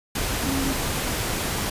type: tone in noise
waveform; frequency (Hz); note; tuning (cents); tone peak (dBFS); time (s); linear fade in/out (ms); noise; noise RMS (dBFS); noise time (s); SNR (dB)
sine; 270.4; C#4; -43; -25; 0.46-0.73; 5; pink; -26; 0.15-1.7; -2
effects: resampled to 32000 Hz